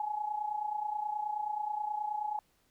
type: tone with amplitude modulation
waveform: sine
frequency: 843 Hz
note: G#5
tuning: 26 cents sharp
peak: -29 dBFS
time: 0-2.39 s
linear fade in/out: 2 ms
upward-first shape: sine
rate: 29.4 Hz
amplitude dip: 70%
effects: pink hiss -71 dBFS RMS until 2.7 s